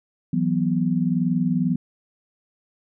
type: chord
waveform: sine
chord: E suspended second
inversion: none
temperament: equal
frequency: 164.81 / 185 / 246.9 Hz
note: E3 / F#3 / B3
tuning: 0 / 0 / 0 cents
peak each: -23 dBFS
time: 0.33-1.76 s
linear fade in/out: 5 ms
effects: none